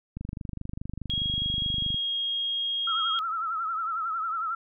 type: click train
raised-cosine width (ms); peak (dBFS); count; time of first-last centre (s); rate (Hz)
5; -22; 45; 0.17-1.944; 24.8
type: tone with pitch glide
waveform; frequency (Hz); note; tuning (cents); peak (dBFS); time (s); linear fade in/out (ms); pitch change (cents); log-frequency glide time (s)
sine; 3288 to 3262; G#7 to G#7; -18 to -32; -26; 1.1-3.19; 0; -14; 1.67-2.15
type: tone with vibrato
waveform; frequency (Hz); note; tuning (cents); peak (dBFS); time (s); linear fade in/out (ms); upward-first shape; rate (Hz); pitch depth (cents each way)
sine; 1318.5; E6; 0; -27; 2.87-4.55; 5; triangle; 11; 93
effects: none